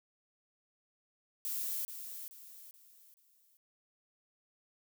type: noise with echo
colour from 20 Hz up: violet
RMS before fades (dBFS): -37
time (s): 1.45-1.85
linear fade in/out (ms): 0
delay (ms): 430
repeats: 4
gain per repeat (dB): -8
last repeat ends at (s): 3.57
effects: none